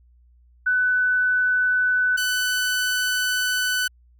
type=tone pair in turn; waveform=sine / sawtooth; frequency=1498 / 1498 Hz; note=F#6 / F#6; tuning=+21 / +21 cents; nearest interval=unison; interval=0 cents; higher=neither; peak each=-17 dBFS; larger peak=neither; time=0.66-2.17 / 2.17-3.88 s; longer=second; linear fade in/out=10 ms; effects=added 60 Hz sine -52 dBFS peak until 4.19 s